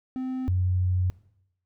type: tone pair in turn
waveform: triangle / sine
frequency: 258.3 / 91.32 Hz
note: C4 / F#2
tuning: -22 / -22 cents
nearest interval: octave + tritone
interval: 1800 cents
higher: first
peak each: -26 / -21 dBFS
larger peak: second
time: 0.16-0.48 / 0.48-1.1 s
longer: second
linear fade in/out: 0 ms
effects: noise-tail reverb RT60 0.8 s tail -20 dB re dry